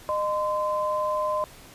sine tone pair together, 611.8 / 1029 Hz, D#5 / C6, -29 / -29 cents, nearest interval major sixth, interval 900 cents, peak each -26 dBFS, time 0.09-1.44 s, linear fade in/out 0 ms, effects pink hiss -48 dBFS RMS until 1.74 s + resampled to 32000 Hz

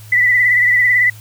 sine tone with vibrato, 1975.5 Hz, B6, in tune, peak -9 dBFS, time 0.12-1.1 s, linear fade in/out 5 ms, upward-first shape sine, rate 18 Hz, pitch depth 44 cents each way, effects added 107 Hz sine -35 dBFS peak until 1.2 s + white hiss -43 dBFS RMS until 1.2 s

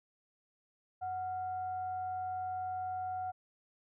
sine tone with frequency modulation, 740 Hz, F#5, in tune, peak -35 dBFS, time 1.01-3.32 s, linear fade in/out 20 ms, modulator 648 Hz, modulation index 0.26, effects none

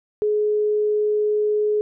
sine tone, 421.7 Hz, G#4, 26 cents sharp, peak -17 dBFS, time 0.22-1.81 s, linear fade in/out 0 ms, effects none

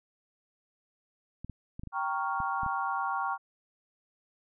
clicks, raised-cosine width 5 ms, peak -28 dBFS, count 8, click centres 1.446 / 1.497 / 1.795 / 1.835 / 1.873 / 2.403 / 2.633 / 2.663 s
sine chord, G half-diminished seventh, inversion none, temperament equal, 784 / 932.3 / 1108.7 / 1396.9 Hz, G5 / Bb5 / Db6 / F6, 0 / 0 / 0 / 0 cents, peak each -34 / -35 / -33 / -36 dBFS, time 1.92-3.38 s, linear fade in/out 50 ms
effects none

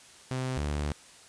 sawtooth tone pair in turn, 129.3 / 73.47 Hz, C3 / D2, -20 / +1 cents, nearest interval minor seventh, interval 979 cents, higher first, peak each -26 / -25 dBFS, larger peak second, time 0.31-0.57 / 0.57-0.92 s, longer second, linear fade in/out 0 ms, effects white hiss -53 dBFS RMS until 1.28 s + resampled to 22050 Hz

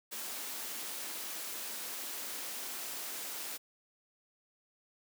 white high-pass noise, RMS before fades -41 dBFS, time 0.11-3.58 s, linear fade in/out 20 ms, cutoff 210 Hz, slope 24 dB/octave, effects none

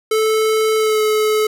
square tone with pitch glide, 437 to 429.7 Hz, A4 to A4, -12 to -41 cents, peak -14 dBFS, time 0.11-1.47 s, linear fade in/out 5 ms, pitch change -29 cents, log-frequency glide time 0.76-1.02 s, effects none

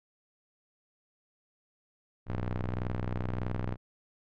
sawtooth ring-modulated tone, 61.8 Hz, B1, 2 cents sharp, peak -24 dBFS, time 2.26-3.77 s, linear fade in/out 50 ms, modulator 42.5 Hz, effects low-pass 2000 Hz 12 dB/octave

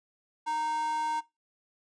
square tone with high-pass filter, 309.4 Hz, D#4, 10 cents flat, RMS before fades -31 dBFS, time 0.46-1.21 s, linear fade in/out 20 ms, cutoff 870 Hz, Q 5.9, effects noise-tail reverb RT60 0.2 s tail -19 dB re dry + resampled to 22050 Hz

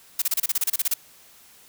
blue noise bursts, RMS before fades -22 dBFS, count 13, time 0.19-0.94 s, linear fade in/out 5 ms, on 30 ms, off 30 ms, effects white hiss -52 dBFS RMS until 1.68 s

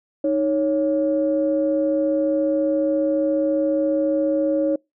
sine tone pair together, 311.1 / 554.4 Hz, D#4 / C#5, 0 / 0 cents, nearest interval minor seventh, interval 1000 cents, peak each -20 / -19 dBFS, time 0.24-4.76 s, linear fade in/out 5 ms, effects noise-tail reverb RT60 0.2 s tail -26 dB re dry + tanh soft clip ceiling -9 dBFS

